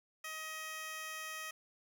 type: tone with high-pass filter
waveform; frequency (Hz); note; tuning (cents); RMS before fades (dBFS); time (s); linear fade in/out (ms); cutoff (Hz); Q
15% pulse; 630; D#5; +21; -44; 0.24-1.51; 5; 1400; 0.68
effects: none